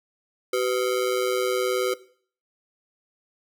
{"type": "ring-modulated tone", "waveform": "square", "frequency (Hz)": 440, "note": "A4", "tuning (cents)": 0, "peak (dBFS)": -19, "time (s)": [0.53, 1.94], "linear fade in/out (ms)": 5, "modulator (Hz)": 59.5, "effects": ["noise-tail reverb RT60 0.5 s tail -18 dB re dry"]}